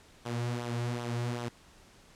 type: tone with flanger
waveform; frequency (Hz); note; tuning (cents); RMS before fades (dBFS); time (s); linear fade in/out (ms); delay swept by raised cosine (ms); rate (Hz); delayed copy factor
sawtooth; 119.9; A#2; +49; -34; 0.25-1.49; 10; 0.42 to 4.02; 2.6; -0.55
effects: pink hiss -58 dBFS RMS until 2.15 s + low-pass 9000 Hz 12 dB/octave